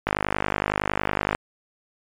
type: click train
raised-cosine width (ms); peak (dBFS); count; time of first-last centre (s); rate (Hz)
0.5; -6; 66; 0.07-1.35; 50.8
effects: MP3 96 kbps